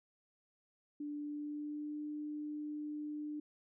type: tone with pitch glide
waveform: sine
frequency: 293.7 to 299 Hz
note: D4 to D4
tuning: 0 to +31 cents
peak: -39 dBFS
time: 1-3.4 s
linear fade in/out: 5 ms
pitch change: +31 cents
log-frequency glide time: 1.17-2.01 s
effects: none